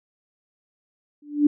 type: tone with exponential growth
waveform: sine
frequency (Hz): 293.5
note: D4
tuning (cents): -1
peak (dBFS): -10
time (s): 1.22-1.47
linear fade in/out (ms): 5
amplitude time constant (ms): 54
effects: none

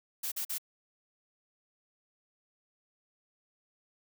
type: noise bursts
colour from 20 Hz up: blue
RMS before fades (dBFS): -35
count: 3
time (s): 0.23-0.583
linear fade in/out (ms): 10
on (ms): 89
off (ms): 43
effects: none

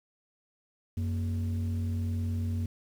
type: tone pair together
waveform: sine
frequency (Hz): 91.4 / 233.2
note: F#2 / A#3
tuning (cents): -21 / +1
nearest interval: octave + major third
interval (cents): 1622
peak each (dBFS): -27 / -34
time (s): 0.97-2.66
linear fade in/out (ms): 5
effects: tanh soft clip ceiling -25 dBFS + 9-bit

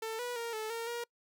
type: tone with pitch steps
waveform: sawtooth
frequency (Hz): 445.5 / 488 / 465.8 / 435.3 / 460.5 / 473.8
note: A4 / B4 / A#4 / A4 / A#4 / A#4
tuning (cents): +22 / -21 / -1 / -19 / -21 / +28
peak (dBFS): -32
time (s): 0.02-1.04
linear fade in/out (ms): 5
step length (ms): 170
effects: noise-tail reverb RT60 0.1 s tail -26 dB re dry

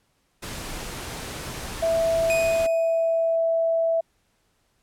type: noise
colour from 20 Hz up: pink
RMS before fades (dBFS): -34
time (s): 0.42-2.67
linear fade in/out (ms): 10
type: tone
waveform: sine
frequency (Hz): 659.3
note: E5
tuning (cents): 0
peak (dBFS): -19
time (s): 1.82-4.01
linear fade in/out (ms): 10
type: tone with exponential decay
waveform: 45% pulse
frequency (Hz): 2489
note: D#7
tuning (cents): 0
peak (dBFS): -23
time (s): 2.3-3.36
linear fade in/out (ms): 0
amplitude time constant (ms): 230
effects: pink hiss -68 dBFS RMS until 4.82 s + low-pass 12000 Hz 12 dB/octave

